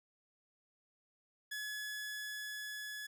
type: tone with level ramp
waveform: sawtooth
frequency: 1700 Hz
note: G#6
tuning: 40 cents sharp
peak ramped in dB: -36 to -39 dBFS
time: 1.51-3.07 s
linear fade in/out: 10 ms
effects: none